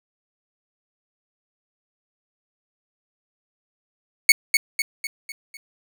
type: tone with echo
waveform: sawtooth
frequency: 2217 Hz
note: C#7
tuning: in tune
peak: -4 dBFS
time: 4.29-4.32 s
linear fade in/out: 2 ms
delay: 250 ms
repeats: 5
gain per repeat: -6 dB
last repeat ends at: 5.57 s
effects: none